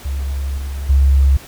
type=tone with level steps; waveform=sine; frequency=68.4 Hz; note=C#2; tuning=23 cents flat; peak=-18 / -21 / -8 dBFS; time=0.05-1.37 s; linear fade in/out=5 ms; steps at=0.57 / 0.89 s; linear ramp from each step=10 ms; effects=pink hiss -38 dBFS RMS until 1.47 s